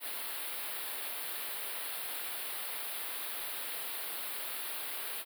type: band-stop noise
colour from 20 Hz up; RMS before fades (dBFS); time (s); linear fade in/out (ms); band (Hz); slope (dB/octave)
white; -39; 0-5.25; 50; 4400 to 9400; 48
effects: high-pass 400 Hz 12 dB/octave